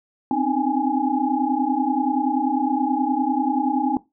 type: tone cluster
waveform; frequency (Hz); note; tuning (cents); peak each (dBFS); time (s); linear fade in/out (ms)
sine; 257.3 / 268 / 306.8 / 811 / 841; C4 / C4 / D#4 / G#5 / G#5; -29 / +42 / -24 / -41 / +22; -25; 0.31-3.97; 2
effects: noise-tail reverb RT60 0.2 s tail -18 dB re dry